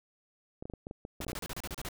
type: clicks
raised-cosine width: 2 ms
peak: -27 dBFS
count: 11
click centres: 0.625 / 0.655 / 0.699 / 0.737 / 0.869 / 0.911 / 1.051 / 1.204 / 1.267 / 1.299 / 1.331 s
type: noise bursts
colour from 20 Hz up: pink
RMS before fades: -39 dBFS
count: 10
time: 1.21-1.887 s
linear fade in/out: 0 ms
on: 38 ms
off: 33 ms
effects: none